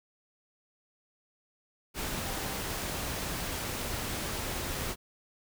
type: tone in noise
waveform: sine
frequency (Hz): 784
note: G5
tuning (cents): 0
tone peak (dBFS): -45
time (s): 2.24-2.58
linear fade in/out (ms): 50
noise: pink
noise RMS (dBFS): -35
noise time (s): 1.94-4.96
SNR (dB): -13
effects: none